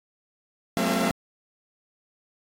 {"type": "tone cluster", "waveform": "sawtooth", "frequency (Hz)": [180.9, 210.2, 230.6, 266.4, 677], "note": ["F#3", "G#3", "A#3", "C4", "E5"], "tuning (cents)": [-39, 21, -19, 31, 46], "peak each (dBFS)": -25, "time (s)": [0.77, 1.11], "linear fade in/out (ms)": 0, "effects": ["AAC 48 kbps"]}